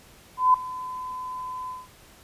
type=tone with ADSR envelope; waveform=sine; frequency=1014 Hz; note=B5; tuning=45 cents sharp; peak=-12 dBFS; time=0.37-1.88 s; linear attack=170 ms; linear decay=4 ms; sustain=-19 dB; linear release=190 ms; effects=pink hiss -52 dBFS RMS until 2.23 s + resampled to 32000 Hz